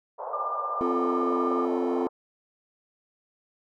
pink band-pass noise, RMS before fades -35 dBFS, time 0.18-2.09 s, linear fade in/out 20 ms, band 510 to 1100 Hz, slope 48 dB/octave
sine tone with tremolo, 1196 Hz, D6, 31 cents sharp, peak -26 dBFS, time 0.33-1.65 s, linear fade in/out 5 ms, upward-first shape sine, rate 16 Hz, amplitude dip 50%
triangle chord, F major, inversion second, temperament equal, 261.6 / 349.2 / 440 Hz, C4 / F4 / A4, 0 / 0 / 0 cents, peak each -27 dBFS, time 0.81-2.07 s, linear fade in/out 0 ms
effects none

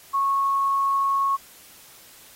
sine tone, 1100 Hz, C#6, 14 cents flat, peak -19 dBFS, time 0.13-1.37 s, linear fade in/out 20 ms, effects white hiss -49 dBFS RMS until 2.35 s + AAC 48 kbps

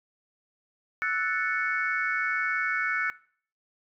sine chord, F# minor seventh, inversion third, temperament equal, 1318.5 / 1480 / 1760 / 2217 Hz, E6 / F#6 / A6 / C#7, 0 / 0 / 0 / 0 cents, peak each -33 / -29 / -31 / -30 dBFS, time 1.02-3.1 s, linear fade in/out 0 ms, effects noise-tail reverb RT60 0.5 s tail -20 dB re dry + tanh soft clip ceiling -15 dBFS

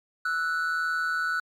triangle tone pair together, 1318.5 / 1480 Hz, E6 / F#6, 0 / 0 cents, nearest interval major second, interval 200 cents, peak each -29 / -24 dBFS, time 0.25-1.4 s, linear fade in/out 5 ms, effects MP3 96 kbps

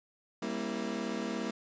30% pulse chord, G diminished seventh, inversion none, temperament equal with one note detuned, 196 / 233.1 / 270.2 / 329.6 Hz, G3 / Bb3 / Db4 / Fb4, 0 / 0 / -44 / 0 cents, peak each -37 / -34 / -40 / -37 dBFS, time 0.42-1.51 s, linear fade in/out 5 ms, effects resampled to 16000 Hz + 11-bit

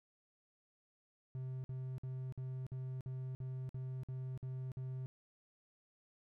triangle tone bursts, 129.7 Hz, C3, 15 cents flat, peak -38 dBFS, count 11, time 1.35-5.06 s, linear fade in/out 0 ms, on 290 ms, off 52 ms, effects none

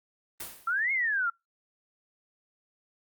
white noise with exponential decay, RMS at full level -35 dBFS, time 0.4-0.84 s, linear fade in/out 5 ms, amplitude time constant 94 ms
sine exponential two-way sweep, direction up then down, 1318.5 to 2195 to 1343 Hz, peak -25 dBFS, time 0.67-1.3 s, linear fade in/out 5 ms, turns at 0.92 s
effects noise-tail reverb RT60 0.2 s tail -26 dB re dry + Opus 32 kbps

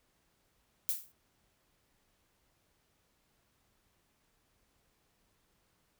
violet noise with exponential decay, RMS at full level -29 dBFS, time 0.89-1.12 s, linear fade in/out 0 ms, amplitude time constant 49 ms, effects pink hiss -74 dBFS RMS until 5.99 s

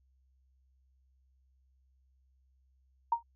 sine tone with exponential decay, 932.3 Hz, A#5, in tune, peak -21 dBFS, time 3.12-3.23 s, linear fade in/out 5 ms, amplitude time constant 22 ms, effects added 65 Hz sine -66 dBFS peak until 3.35 s

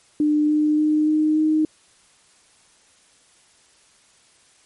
sine tone with pitch steps, 300 / 302.6 / 305.2 / 307.9 / 310.6 Hz, D4 / D#4 / D#4 / D#4 / D#4, +37 / -48 / -33 / -18 / -3 cents, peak -15 dBFS, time 0.2-1.65 s, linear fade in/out 2 ms, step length 290 ms, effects white hiss -56 dBFS RMS until 4.65 s + MP3 48 kbps

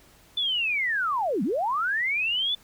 sine linear two-way sweep, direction down then up, 3528 to 174.61 to 3528 Hz, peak -23 dBFS, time 0.37-2.55 s, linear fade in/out 5 ms, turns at 1.43 s, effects pink hiss -56 dBFS RMS until 2.63 s

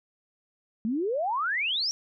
sine exponential sweep, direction up, 209.2 to 5740 Hz, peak -25 dBFS, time 0.85-1.91 s, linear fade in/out 0 ms, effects none

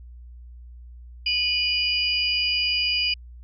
sine tone cluster, 2461 / 2949 / 4867 Hz, D#7 / F#7 / D#8, -20 / -6 / -39 cents, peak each -25 dBFS, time 1.26-3.14 s, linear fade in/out 5 ms, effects added 60 Hz sine -40 dBFS peak until 3.43 s

